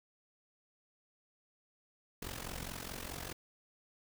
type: noise with amplitude modulation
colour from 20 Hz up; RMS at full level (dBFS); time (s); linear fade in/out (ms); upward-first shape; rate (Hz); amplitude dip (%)
pink; -40; 2.22-3.33; 5; sine; 44.8; 80
effects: none